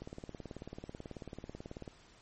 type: click train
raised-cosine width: 2 ms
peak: -30 dBFS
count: 35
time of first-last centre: 0.02-1.878 s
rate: 18.3 Hz
effects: pink hiss -61 dBFS RMS until 2.21 s + MP3 32 kbps